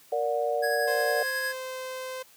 sine chord, Bb augmented, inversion none, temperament just, 466.2 / 582.7 / 728.4 Hz, Bb4 / D5 / F#5, 0 / -14 / -27 cents, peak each -29 / -28 / -30 dBFS, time 0.12-1.23 s, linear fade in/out 5 ms
square tone with tremolo, 1661.2 Hz, G#6, in tune, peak -28 dBFS, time 0.62-1.53 s, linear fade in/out 20 ms, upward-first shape sine, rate 11 Hz, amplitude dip 25%
sawtooth tone with pitch glide, 522 to 516.6 Hz, C5 to C5, -4 to -22 cents, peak -30 dBFS, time 0.87-2.23 s, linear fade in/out 10 ms, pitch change -18 cents, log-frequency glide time 1.2-1.78 s
effects white hiss -56 dBFS RMS until 2.36 s + high-pass 100 Hz 12 dB/octave

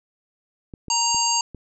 clicks, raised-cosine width 3 ms, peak -24 dBFS, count 4, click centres 0.738 / 0.883 / 1.146 / 1.547 s
harmonic tone, 932.3 Hz, A#5, in tune, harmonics 1 / 3 / 5 / 7 / 8, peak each -23 / -29 / -24 / -25 / -26 dBFS, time 0.9-1.41 s, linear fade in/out 2 ms
effects none

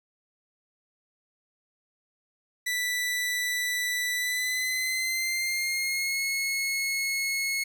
sawtooth tone with pitch glide, 1975.5 to 2179 Hz, B6 to C#7, 0 to -30 cents, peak -23 dBFS, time 2.66-7.64 s, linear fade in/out 10 ms, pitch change +170 cents, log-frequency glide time 4.15-6.21 s, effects 10-bit

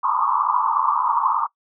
white band-pass noise, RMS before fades -20 dBFS, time 0.03-1.47 s, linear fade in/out 10 ms, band 880 to 1200 Hz, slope 96 dB/octave, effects noise-tail reverb RT60 0.1 s tail -22 dB re dry

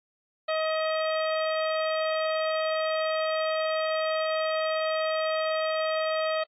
harmonic tone, 632 Hz, D#5, 27 cents sharp, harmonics 1 / 2 / 3 / 4 / 5 / 6 / 7, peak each -26 / -32 / -36 / -38 / -40 / -42 / -43 dBFS, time 0.48-6.44 s, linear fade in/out 10 ms, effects AAC 32 kbps

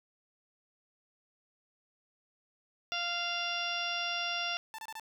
harmonic tone, 695 Hz, F5, 9 cents flat, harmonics 1 / 2 / 3 / 4 / 5 / 6 / 7 / 8, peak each -40 / -39 / -44 / -36 / -39 / -50 / -44 / -42 dBFS, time 2.92-4.57 s, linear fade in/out 0 ms
sawtooth tone bursts, 884 Hz, A5, 8 cents sharp, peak -37 dBFS, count 4, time 4.74-4.997 s, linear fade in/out 0 ms, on 44 ms, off 27 ms
effects none

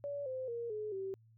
sine tone with pitch steps, 571 / 517.6 / 469.2 / 425.3 / 385.5 Hz, D5 / C5 / A#4 / G#4 / G4, -49 / -19 / +11 / +41 / -29 cents, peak -37 dBFS, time 0.04-1.14 s, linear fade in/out 0 ms, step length 220 ms, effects added 112 Hz sine -61 dBFS peak until 1.37 s

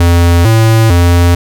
square tone with pitch steps, 86 / 112.1 / 86.9 Hz, F2 / A2 / F2, -26 / +33 / -8 cents, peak -5 dBFS, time 0-1.35 s, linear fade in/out 5 ms, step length 450 ms, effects none

